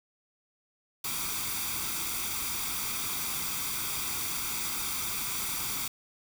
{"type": "noise with comb filter", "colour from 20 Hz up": "white", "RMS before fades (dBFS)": -33, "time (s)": [1.04, 5.88], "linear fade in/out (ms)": 5, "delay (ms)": 0.85, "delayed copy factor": 0.65, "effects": []}